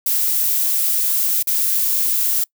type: noise with dropouts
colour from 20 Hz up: violet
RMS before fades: -18 dBFS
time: 0.06-2.44 s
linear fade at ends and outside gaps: 5 ms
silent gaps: 1.428-1.471 s
effects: noise-tail reverb RT60 0.1 s tail -25 dB re dry